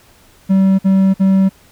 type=tone bursts; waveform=triangle; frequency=192.1 Hz; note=G3; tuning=35 cents flat; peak=-6 dBFS; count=3; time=0.49-1.494 s; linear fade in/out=20 ms; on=300 ms; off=52 ms; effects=pink hiss -48 dBFS RMS until 1.71 s